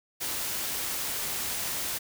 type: noise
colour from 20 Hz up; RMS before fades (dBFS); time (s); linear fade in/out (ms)
white; -32; 0.2-1.99; 20
effects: none